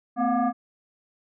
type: tone with frequency modulation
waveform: sine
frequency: 227.3 Hz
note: A#3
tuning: 43 cents flat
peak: -20 dBFS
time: 0.16-0.53 s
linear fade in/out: 50 ms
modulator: 482 Hz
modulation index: 1.7
effects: none